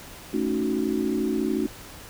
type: chord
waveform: sine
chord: D# half-diminished seventh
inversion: second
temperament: equal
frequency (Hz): 220 / 277.2 / 311.1 / 370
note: A3 / C#4 / D#4 / F#4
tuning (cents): 0 / 0 / 0 / 0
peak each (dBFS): -28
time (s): 0.33-1.67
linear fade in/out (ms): 10
effects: pink hiss -43 dBFS RMS until 2.09 s